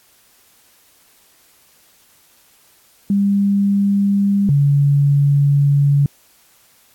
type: tone pair in turn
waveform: sine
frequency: 199.9 / 142.01 Hz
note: G3 / C#3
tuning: +34 / +42 cents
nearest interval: tritone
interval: 592 cents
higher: first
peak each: -12 / -10 dBFS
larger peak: second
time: 3.1-4.49 / 4.49-6.06 s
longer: second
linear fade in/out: 2 ms
effects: white hiss -53 dBFS RMS until 6.94 s + AAC 64 kbps